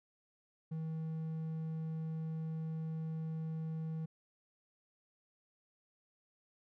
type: tone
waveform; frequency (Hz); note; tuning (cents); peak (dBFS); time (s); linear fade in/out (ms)
triangle; 159.9; D#3; +48; -35; 0.71-4.06; 10
effects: none